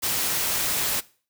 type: noise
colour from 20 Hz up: white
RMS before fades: -25 dBFS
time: 0.02-1.01 s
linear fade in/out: 20 ms
effects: noise-tail reverb RT60 0.4 s tail -20 dB re dry